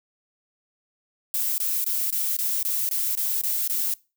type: noise bursts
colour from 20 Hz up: violet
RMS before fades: -25 dBFS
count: 10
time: 1.34-3.938 s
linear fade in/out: 0 ms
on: 240 ms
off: 22 ms
effects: noise-tail reverb RT60 0.3 s tail -23 dB re dry